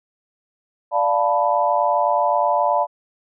sine chord, B half-diminished seventh, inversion first, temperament equal, 587.3 / 698.5 / 880 / 987.8 Hz, D5 / F5 / A5 / B5, 0 / 0 / 0 / 0 cents, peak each -21 dBFS, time 0.91-2.87 s, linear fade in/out 50 ms, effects none

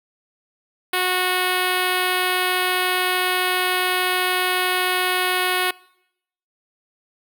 5% pulse tone with notch filter, 366.1 Hz, F#4, 18 cents flat, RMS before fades -21 dBFS, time 0.93-5.71 s, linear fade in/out 5 ms, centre 5700 Hz, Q 1.2, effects noise-tail reverb RT60 0.8 s tail -24 dB re dry

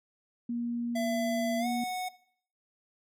sine tone, 237.2 Hz, A#3, 30 cents sharp, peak -30 dBFS, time 0.49-1.84 s, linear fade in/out 5 ms
square tone with pitch glide, 671 to 736 Hz, E5 to F#5, +31 to -9 cents, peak -32 dBFS, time 0.95-2.09 s, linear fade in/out 10 ms, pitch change +160 cents, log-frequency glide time 1.59-1.67 s
effects noise-tail reverb RT60 0.6 s tail -19 dB re dry

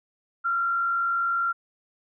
sine tone with frequency modulation, 1375 Hz, F6, 27 cents flat, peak -22 dBFS, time 0.44-1.53 s, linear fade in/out 20 ms, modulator 50 Hz, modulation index 0.39, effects none

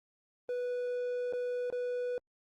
triangle tone with dropouts, 492.4 Hz, B4, 5 cents flat, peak -30 dBFS, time 0.49-2.18 s, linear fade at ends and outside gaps 1 ms, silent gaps 1.326-1.334 / 1.702-1.725 s, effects Opus 24 kbps

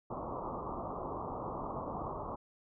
white low-pass noise, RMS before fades -40 dBFS, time 0.1-2.36 s, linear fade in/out 10 ms, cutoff 1200 Hz, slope 96 dB/octave, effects none

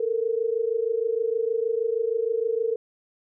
sine tone pair together, 443.6 / 470 Hz, A4 / A#4, +14 / +14 cents, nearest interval minor second, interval 100 cents, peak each -25 dBFS, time 0-2.76 s, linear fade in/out 5 ms, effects none

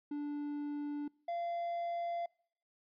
triangle tone pair in turn, 292 / 687.1 Hz, D4 / F5, -10 / -28 cents, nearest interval octave + minor third, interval 1482 cents, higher second, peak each -34 / -33 dBFS, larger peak second, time 0.11-1.08 / 1.28-2.26 s, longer second, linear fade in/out 5 ms, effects noise-tail reverb RT60 0.6 s tail -26 dB re dry + resampled to 11025 Hz

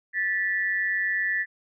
sine tone pair together, 1760 / 1951.9 Hz, A6 / B6, 0 / -21 cents, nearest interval major second, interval 179 cents, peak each -25 / -27 dBFS, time 0.13-1.46 s, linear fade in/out 50 ms, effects none

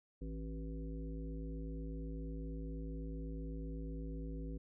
harmonic tone with a mistuned harmonic, 54.1 Hz, A1, 29 cents flat, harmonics 1 / 3 / 5 / 7 / 9, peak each -42 / -48 / -48 / -55 / -55 dBFS, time 0.21-4.58 s, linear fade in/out 10 ms, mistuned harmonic 7, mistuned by +19 cents, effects none

